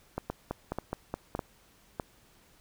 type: two click trains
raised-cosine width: 1 ms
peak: -18 / -18 dBFS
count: 6 / 4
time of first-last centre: 0.3-1.35 / 0.18-1.998 s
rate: 4.76 / 1.65 Hz
effects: pink hiss -62 dBFS RMS until 2.6 s